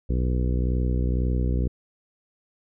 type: harmonic tone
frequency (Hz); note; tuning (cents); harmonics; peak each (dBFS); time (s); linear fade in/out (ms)
62; B1; +7; 1 / 2 / 3 / 4 / 5 / 6 / 7 / 8; -22 / -28 / -32 / -34 / -36 / -38 / -39 / -40; 0.09-1.68; 10
effects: none